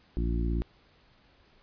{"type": "harmonic tone", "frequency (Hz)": 57.7, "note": "A#1", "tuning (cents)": -17, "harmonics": [1, 2, 3, 4, 5, 6], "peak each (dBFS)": [-27, -37, -36, -39, -38, -39], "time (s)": [0.17, 0.62], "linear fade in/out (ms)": 0, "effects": ["pink hiss -62 dBFS RMS until 1.62 s", "resampled to 11025 Hz"]}